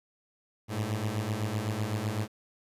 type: beating tone pair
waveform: sawtooth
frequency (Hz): 102.6 / 110.5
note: G#2 / A2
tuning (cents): -21 / +8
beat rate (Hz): 7.9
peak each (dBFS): -29 / -28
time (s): 0.68-2.28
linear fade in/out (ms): 50
effects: resampled to 32000 Hz + 10-bit